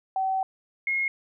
sine tone pair in turn, 764 / 2155 Hz, G5 / C#7, -45 / -49 cents, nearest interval octave + tritone, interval 1796 cents, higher second, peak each -23 dBFS, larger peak neither, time 0.16-0.43 / 0.87-1.08 s, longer first, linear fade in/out 2 ms, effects none

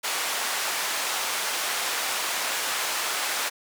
pink band-pass noise, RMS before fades -28 dBFS, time 0.03-3.5 s, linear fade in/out 20 ms, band 840 to 13000 Hz, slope 12 dB/octave, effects none

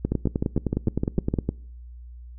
two click trains, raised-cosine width 3 ms, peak -10 / -10 dBFS, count 15 / 9, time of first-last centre 0.05-1.49 / 0.12-1.34 s, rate 9.72 / 6.56 Hz, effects noise-tail reverb RT60 0.6 s tail -24 dB re dry + added 60 Hz sine -39 dBFS peak until 2.38 s

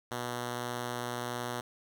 5% pulse tone, 121.5 Hz, B2, 28 cents flat, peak -23 dBFS, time 0.11-1.61 s, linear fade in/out 5 ms, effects none

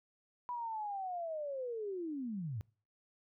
sine linear sweep, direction down, 987.8 to 95.5 Hz, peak -37 dBFS, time 0.49-2.61 s, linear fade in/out 0 ms, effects noise-tail reverb RT60 0.4 s tail -24 dB re dry

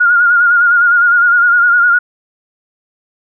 sine tone with vibrato, 1424 Hz, F6, 33 cents sharp, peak -6 dBFS, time 0-1.99 s, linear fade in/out 10 ms, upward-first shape sine, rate 9.8 Hz, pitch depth 49 cents each way, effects none

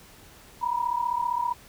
sine tone pair together, 946 / 981.3 Hz, A#5 / B5, +25 / -11 cents, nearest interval minor second, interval 64 cents, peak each -27 dBFS, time 0.61-1.54 s, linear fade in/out 20 ms, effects pink hiss -51 dBFS RMS until 1.68 s

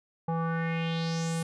square tone with low-pass filter sweep, 164.81 Hz, E3, in tune, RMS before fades -30 dBFS, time 0.28-1.43 s, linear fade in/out 5 ms, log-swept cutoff 860 to 10000 Hz, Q 3.5, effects none

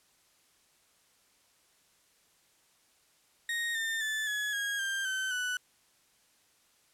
35% pulse tone with pitch steps, 1864.7 / 1805.3 / 1747.9 / 1692.3 / 1638.4 / 1586.2 / 1535.8 / 1486.9 Hz, A#6 / A6 / A6 / G#6 / G#6 / G6 / G6 / F#6, 0 / +44 / -12 / +32 / -24 / +20 / -36 / +8 cents, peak -29 dBFS, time 3.49-5.57 s, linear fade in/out 2 ms, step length 260 ms, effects white hiss -67 dBFS RMS until 6.93 s + low-pass 11000 Hz 12 dB/octave

